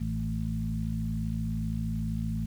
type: harmonic tone with a mistuned harmonic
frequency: 55.2 Hz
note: A1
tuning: 6 cents sharp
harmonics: 1 / 2 / 3 / 4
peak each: -34 / -34 / -34 / -34 dBFS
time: 0-2.46 s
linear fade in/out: 10 ms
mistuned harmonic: 3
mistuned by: -24 cents
effects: 9-bit